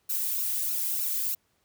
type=noise with flanger; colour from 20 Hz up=violet; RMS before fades=-29 dBFS; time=0.09-1.35 s; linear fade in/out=10 ms; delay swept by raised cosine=0.73 to 2.03 ms; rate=3.2 Hz; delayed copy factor=+0.9; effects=pink hiss -71 dBFS RMS until 1.64 s + high-pass 60 Hz 12 dB/octave